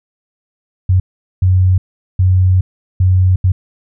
sine tone bursts at uneven times, 92.5 Hz, F#2, in tune, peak -7 dBFS, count 5, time 0.89-1 / 1.42-1.78 / 2.19-2.61 / 3-3.36 / 3.44-3.52 s, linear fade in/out 5 ms, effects none

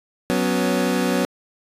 25% pulse chord, F# suspended fourth, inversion none, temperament equal with one note detuned, 185 / 246.9 / 278.5 Hz, F#3 / B3 / C#4, 0 / 0 / +8 cents, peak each -19 / -18 / -21 dBFS, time 0.3-1.25 s, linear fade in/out 0 ms, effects resampled to 32000 Hz

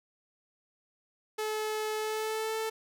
sawtooth tone with pitch glide, 431.1 to 441.9 Hz, A4 to A4, -35 to +7 cents, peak -27 dBFS, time 1.38-2.7 s, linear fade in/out 10 ms, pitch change +42 cents, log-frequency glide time 1.97-2.56 s, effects none

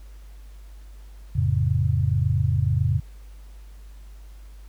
sine chord, F augmented, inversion none, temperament just, 87.31 / 109.13 / 136.42 Hz, F2 / A2 / C#3, 0 / -14 / -27 cents, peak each -23 dBFS, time 1.35-3 s, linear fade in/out 10 ms, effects added 50 Hz sine -40 dBFS peak until 4.68 s + pink hiss -58 dBFS RMS until 4.68 s

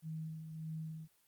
sine tone with tremolo, 158.7 Hz, D#3, 35 cents sharp, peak -39 dBFS, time 0.02-1.08 s, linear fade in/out 50 ms, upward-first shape sine, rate 1.7 Hz, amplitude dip 50%, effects white hiss -72 dBFS RMS until 1.27 s + Opus 24 kbps

